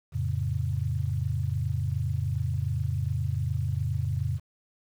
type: chord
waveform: sine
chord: F augmented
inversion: none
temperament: equal with one note detuned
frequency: 87.31 / 110 / 137.08 Hz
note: F2 / A2 / C#3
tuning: 0 / 0 / -19 cents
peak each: -30 dBFS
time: 0.12-4.4 s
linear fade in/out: 50 ms
effects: 9-bit